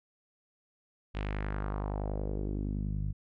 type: tone with low-pass filter sweep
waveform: sawtooth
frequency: 50.7 Hz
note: G#1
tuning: 41 cents flat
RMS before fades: -34 dBFS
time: 1.14-3.13 s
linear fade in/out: 20 ms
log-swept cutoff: 3000 to 130 Hz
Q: 2.1
effects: none